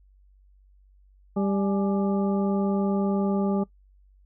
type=harmonic tone with a mistuned harmonic; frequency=197.6 Hz; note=G3; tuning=14 cents sharp; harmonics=1 / 2 / 3 / 4 / 6; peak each=-23 / -29 / -33 / -35 / -39 dBFS; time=1.36-3.64 s; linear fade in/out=10 ms; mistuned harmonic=4; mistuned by=+97 cents; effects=noise-tail reverb RT60 0.1 s tail -20 dB re dry + added 48 Hz sine -54 dBFS peak until 4.25 s